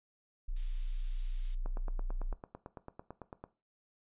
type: tone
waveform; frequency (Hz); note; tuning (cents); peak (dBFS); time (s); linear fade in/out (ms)
sine; 29.88; A#0; +44; -33; 0.48-2.34; 10
type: noise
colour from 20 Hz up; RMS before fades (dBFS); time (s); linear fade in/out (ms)
violet; -43; 0.56-1.55; 5
type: click train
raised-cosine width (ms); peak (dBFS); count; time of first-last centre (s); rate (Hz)
1; -30; 17; 1.66-3.44; 8.99
effects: noise-tail reverb RT60 0.3 s tail -17 dB re dry + resampled to 8000 Hz